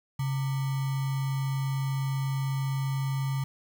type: tone with sample-and-hold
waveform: sine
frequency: 135.8 Hz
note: C#3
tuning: 35 cents flat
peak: -26 dBFS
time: 0.19-3.44 s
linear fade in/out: 5 ms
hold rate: 1050 Hz
effects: none